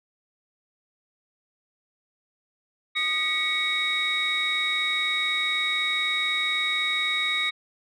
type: tone cluster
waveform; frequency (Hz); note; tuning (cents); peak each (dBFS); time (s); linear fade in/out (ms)
sine; 1229 / 1925 / 2228 / 3788; D#6 / B6 / C#7 / A#7; -22 / -45 / +8 / +27; -33 / -31 / -25 / -25; 2.95-7.51; 20
effects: tanh soft clip ceiling -17 dBFS